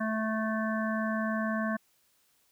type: harmonic tone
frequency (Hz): 219.2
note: A3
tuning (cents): -6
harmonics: 1 / 3 / 5 / 7 / 8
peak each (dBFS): -30 / -35 / -37 / -38 / -39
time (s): 0-1.77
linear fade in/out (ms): 10
effects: white hiss -69 dBFS RMS until 2.51 s